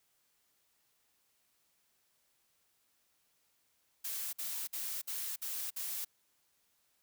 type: noise bursts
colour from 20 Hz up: blue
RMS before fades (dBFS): -39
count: 6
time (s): 4.04-6.05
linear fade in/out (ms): 10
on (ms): 290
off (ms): 54
effects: white hiss -75 dBFS RMS until 7.02 s